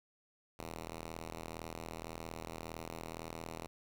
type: ring-modulated tone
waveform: 5% pulse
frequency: 81.8 Hz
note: E2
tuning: 13 cents flat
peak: -29 dBFS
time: 0.59-3.67 s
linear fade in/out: 0 ms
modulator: 59.6 Hz
effects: none